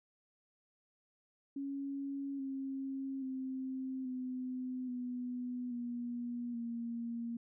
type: tone with pitch steps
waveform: sine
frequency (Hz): 277.2 / 269.5 / 261.9 / 254.6 / 247.5 / 240.6 / 233.9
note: C#4 / C#4 / C4 / C4 / B3 / B3 / A#3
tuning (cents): 0 / -49 / +2 / -47 / +4 / -45 / +6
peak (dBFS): -37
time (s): 1.56-7.37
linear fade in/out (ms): 5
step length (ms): 830
effects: none